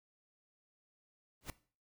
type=noise with exponential growth; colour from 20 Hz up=pink; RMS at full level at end=-39 dBFS; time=1.41-1.5 s; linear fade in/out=1 ms; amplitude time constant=19 ms; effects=noise-tail reverb RT60 0.4 s tail -18 dB re dry